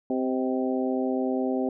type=harmonic tone with a mistuned harmonic; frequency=129.8 Hz; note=C3; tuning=13 cents flat; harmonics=2 / 3 / 4 / 5 / 6; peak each=-26 / -30 / -32 / -34 / -36 dBFS; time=0.1-1.69 s; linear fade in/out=2 ms; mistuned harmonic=5; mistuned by=-40 cents; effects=none